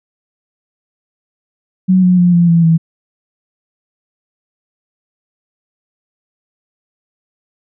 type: tone with pitch steps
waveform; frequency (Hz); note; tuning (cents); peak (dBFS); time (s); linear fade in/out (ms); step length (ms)
sine; 185.9 / 181.23 / 176.69 / 172.25 / 167.93 / 163.72; F#3 / F#3 / F3 / F3 / E3 / E3; +8 / -36 / +20 / -24 / +32 / -12; -6; 1.88-2.78; 20; 150
effects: none